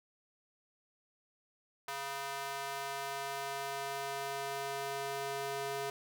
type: tone with high-pass filter sweep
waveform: square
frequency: 138.59 Hz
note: C#3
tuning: in tune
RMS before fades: -39 dBFS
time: 1.88-5.9 s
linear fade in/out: 2 ms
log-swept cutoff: 890 to 490 Hz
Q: 1.3
effects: none